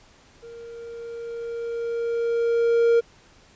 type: tone with level ramp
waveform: triangle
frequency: 466.2 Hz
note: A#4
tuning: in tune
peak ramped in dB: -37 to -12 dBFS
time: 0.42-3.01 s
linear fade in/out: 20 ms
effects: pink hiss -54 dBFS RMS until 3.55 s + resampled to 16000 Hz